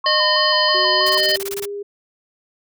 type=tone with vibrato; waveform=sine; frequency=1046.5 Hz; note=C6; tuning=in tune; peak=-20 dBFS; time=0.04-1.18 s; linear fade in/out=5 ms; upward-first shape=square; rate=3.1 Hz; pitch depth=56 cents each way
type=harmonic tone; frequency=612 Hz; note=D#5; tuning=29 cents flat; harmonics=1 / 3 / 5 / 7 / 8; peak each=-21 / -21 / -21 / -21 / -21 dBFS; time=0.06-1.36 s; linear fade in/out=2 ms
type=tone with pitch glide; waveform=sine; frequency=370 to 405.8 Hz; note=F#4 to G#4; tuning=0 to -40 cents; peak=-25 dBFS; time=0.74-1.83 s; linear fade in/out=10 ms; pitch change=+160 cents; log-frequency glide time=0.92-1.69 s
type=noise bursts; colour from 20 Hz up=white; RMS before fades=-28 dBFS; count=11; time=1.06-1.656 s; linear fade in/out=5 ms; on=36 ms; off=20 ms
effects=none